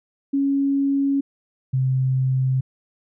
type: tone pair in turn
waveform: sine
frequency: 277.2 / 130.82 Hz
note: C#4 / C3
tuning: 0 / 0 cents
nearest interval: octave + minor second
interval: 1300 cents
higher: first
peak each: -17 dBFS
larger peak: neither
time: 0.33-1.21 / 1.73-2.61 s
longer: neither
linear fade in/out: 10 ms
effects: none